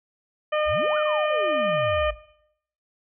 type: harmonic tone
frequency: 608 Hz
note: D#5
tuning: 40 cents flat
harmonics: 1 / 2 / 3 / 4 / 5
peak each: -22 / -28 / -32 / -34 / -36 dBFS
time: 0.52-2.11 s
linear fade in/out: 10 ms
type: exponential two-way sweep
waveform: sine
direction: up then down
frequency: 46.42 to 1500 to 46.42 Hz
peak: -31 dBFS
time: 0.65-2.17 s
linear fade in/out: 50 ms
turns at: 0.97 s
effects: noise-tail reverb RT60 0.7 s tail -17 dB re dry